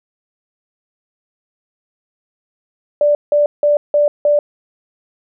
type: tone bursts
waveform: sine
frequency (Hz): 587.3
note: D5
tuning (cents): 0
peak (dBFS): -9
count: 5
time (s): 3.01-4.39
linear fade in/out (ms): 2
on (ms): 140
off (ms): 170
effects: none